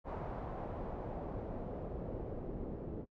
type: noise with low-pass filter sweep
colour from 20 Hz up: pink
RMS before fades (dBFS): -42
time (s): 0.04-3.06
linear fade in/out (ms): 50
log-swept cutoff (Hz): 880 to 410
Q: 1.6
effects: noise-tail reverb RT60 0.1 s tail -24 dB re dry